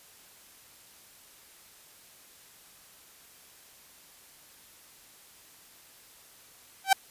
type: tone with exponential growth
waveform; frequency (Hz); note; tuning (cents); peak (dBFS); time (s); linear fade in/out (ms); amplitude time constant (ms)
sawtooth; 774; G5; -22; -10; 6.84-6.93; 5; 19
effects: white hiss -55 dBFS RMS until 7.1 s + resampled to 32000 Hz